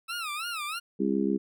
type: tone with vibrato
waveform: 20% pulse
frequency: 1294 Hz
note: E6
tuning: 32 cents flat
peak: -27 dBFS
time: 0.08-0.8 s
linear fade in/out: 20 ms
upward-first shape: sine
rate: 3.1 Hz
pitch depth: 170 cents each way
type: harmonic tone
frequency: 67.4 Hz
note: C#2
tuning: 48 cents flat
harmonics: 3 / 4 / 5 / 6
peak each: -28 / -29 / -30 / -31 dBFS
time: 0.99-1.38 s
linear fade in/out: 20 ms
effects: none